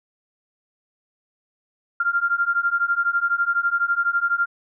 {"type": "beating tone pair", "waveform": "sine", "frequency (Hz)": [1387, 1399], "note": ["F6", "F6"], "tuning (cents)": [-12, 3], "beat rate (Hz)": 12, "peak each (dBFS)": [-22, -21], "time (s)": [2, 4.46], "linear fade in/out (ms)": 5, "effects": []}